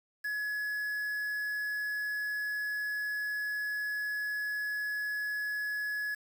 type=tone with quantisation; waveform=triangle; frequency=1692 Hz; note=G#6; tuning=32 cents sharp; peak=-30 dBFS; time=0.24-6.15 s; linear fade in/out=10 ms; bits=8; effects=none